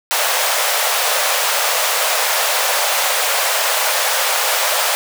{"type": "high-pass noise", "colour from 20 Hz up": "pink", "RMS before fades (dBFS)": -17, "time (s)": [0.11, 4.95], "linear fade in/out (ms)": 0, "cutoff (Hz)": 520, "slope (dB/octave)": 48, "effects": []}